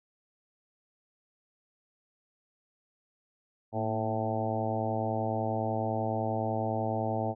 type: harmonic tone with a mistuned harmonic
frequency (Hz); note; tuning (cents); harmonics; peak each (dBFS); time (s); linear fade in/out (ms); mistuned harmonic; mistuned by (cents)
110; A2; 0; 1 / 2 / 3 / 4 / 5 / 6 / 7 / 8; -34 / -36 / -39 / -39 / -37 / -35 / -35 / -40; 3.72-7.35; 50; 2; +49
effects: none